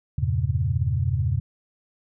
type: chord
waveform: sine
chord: E diminished seventh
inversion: none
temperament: equal with one note detuned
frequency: 82.41 / 98 / 116.54 / 135.5 Hz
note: E2 / G2 / Bb2 / Db3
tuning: 0 / 0 / 0 / -39 cents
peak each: -26 dBFS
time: 0.18-1.4 s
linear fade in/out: 5 ms
effects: none